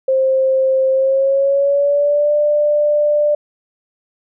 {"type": "tone with pitch glide", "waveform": "sine", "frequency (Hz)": [528, 592.7], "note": ["C5", "D5"], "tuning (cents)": [16, 16], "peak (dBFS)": -11, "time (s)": [0.08, 3.35], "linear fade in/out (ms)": 5, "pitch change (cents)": 200, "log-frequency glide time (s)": [0.91, 2.33], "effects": []}